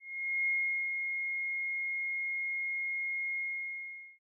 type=tone with ADSR envelope; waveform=sine; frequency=2148 Hz; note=C7; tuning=45 cents sharp; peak=-27 dBFS; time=0-4.19 s; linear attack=470 ms; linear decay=430 ms; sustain=-5 dB; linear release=810 ms; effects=none